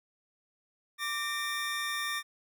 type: tone pair together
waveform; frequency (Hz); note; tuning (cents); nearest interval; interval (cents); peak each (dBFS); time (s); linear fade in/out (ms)
25% pulse; 1174 / 1826; D6 / A#6; -1 / -36; minor sixth; 765; -32 / -30; 0.98-2.23; 50
effects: none